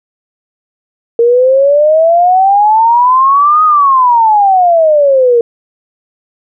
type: exponential two-way sweep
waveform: sine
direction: up then down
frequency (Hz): 461.8 to 1260 to 461.8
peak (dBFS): -4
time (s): 1.19-5.41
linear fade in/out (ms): 2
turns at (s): 3.64
effects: none